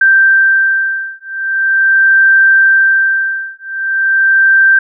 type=beating tone pair; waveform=sine; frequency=1568 / 1568.42 Hz; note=G6 / G6; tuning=0 / 0 cents; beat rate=0.42 Hz; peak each=-10 dBFS; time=0.01-4.79 s; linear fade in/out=5 ms; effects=none